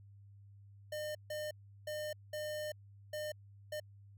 square tone bursts at uneven times, 606 Hz, D#5, 46 cents flat, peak -39 dBFS, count 6, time 0.92-1.15 / 1.3-1.51 / 1.87-2.13 / 2.33-2.72 / 3.13-3.32 / 3.72-3.8 s, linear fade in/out 5 ms, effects added 100 Hz sine -55 dBFS peak until 4.17 s

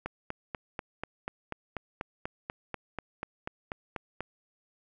click train, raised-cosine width 0.5 ms, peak -19 dBFS, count 18, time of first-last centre 0.06-4.206 s, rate 4.1 Hz, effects none

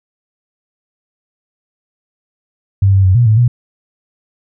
sine tone with pitch steps, 98 / 96.8 / 93.3 / 120.6 / 108.4 / 121.3 Hz, G2 / G2 / F#2 / B2 / A2 / B2, 0 / -21 / +15 / -41 / -25 / -31 cents, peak -6 dBFS, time 2.82-3.48 s, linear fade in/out 5 ms, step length 110 ms, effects none

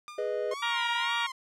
sawtooth tone with exponential decay, 1205 Hz, D6, 44 cents sharp, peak -35 dBFS, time 0.08-0.48 s, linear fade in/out 0 ms, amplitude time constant 85 ms
triangle chord, G# minor, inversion none, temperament equal with one note detuned, 415.3 / 493.9 / 619 Hz, G#4 / B4 / D#5, 0 / 0 / -9 cents, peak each -31 dBFS, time 0.18-0.54 s, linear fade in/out 5 ms
sawtooth tone with vibrato, 1051 Hz, C6, 7 cents sharp, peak -32 dBFS, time 0.51-1.32 s, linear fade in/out 5 ms, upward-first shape sine, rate 1.9 Hz, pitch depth 170 cents each way
harmonic tone, 470 Hz, A#4, 14 cents sharp, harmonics 2 / 3 / 4 / 5 / 6 / 7 / 8, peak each -32 / -34 / -35 / -36 / -37 / -37 / -38 dBFS, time 0.62-1.27 s, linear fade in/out 10 ms
effects low-pass 8000 Hz 12 dB/octave

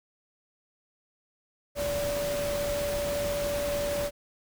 sine tone in noise, 577 Hz, D5, 31 cents flat, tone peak -28 dBFS, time 1.75-4.11 s, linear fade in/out 50 ms, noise pink, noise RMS -35 dBFS, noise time 1.75-4.11 s, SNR +4 dB, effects none

